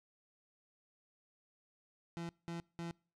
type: tone bursts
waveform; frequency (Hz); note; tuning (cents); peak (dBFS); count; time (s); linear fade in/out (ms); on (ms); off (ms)
30% pulse; 169.2; E3; +45; -38; 3; 2.17-2.91; 0; 120; 190
effects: noise-tail reverb RT60 0.4 s tail -25 dB re dry + low-pass 7000 Hz 12 dB/octave